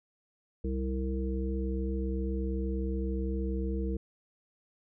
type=harmonic tone with a mistuned harmonic; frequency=65.41 Hz; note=C2; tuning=in tune; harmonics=1 / 3 / 5 / 7; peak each=-31 / -36 / -38 / -39 dBFS; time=0.64-3.97 s; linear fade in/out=5 ms; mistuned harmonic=3; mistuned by=-24 cents; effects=none